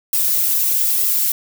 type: noise with flanger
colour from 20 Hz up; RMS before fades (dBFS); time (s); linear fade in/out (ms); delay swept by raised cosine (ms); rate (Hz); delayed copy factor
violet; -17; 0.13-1.32; 2; 1.5 to 4.5; 1.1; +0.9
effects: none